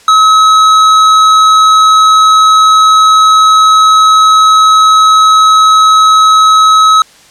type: tone with tanh clipping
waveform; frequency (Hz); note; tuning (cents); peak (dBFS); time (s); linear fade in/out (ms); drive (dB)
triangle; 1284; E6; -46; -4; 0.08-7.02; 2; 18
effects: white hiss -40 dBFS RMS until 7.3 s + low-pass 8000 Hz 12 dB/octave